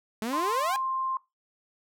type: exponential sweep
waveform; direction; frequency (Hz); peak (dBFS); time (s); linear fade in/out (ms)
sawtooth; up; 209.9 to 830.6; -25; 0.22-0.76; 0
type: tone with pitch glide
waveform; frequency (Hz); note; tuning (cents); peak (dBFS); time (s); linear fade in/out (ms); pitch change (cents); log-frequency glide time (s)
sine; 1043 to 1052.7; C6 to C6; -6 to +10; -27; 0.33-1.17; 2; +16; 0.47-0.63
effects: noise-tail reverb RT60 0.2 s tail -19 dB re dry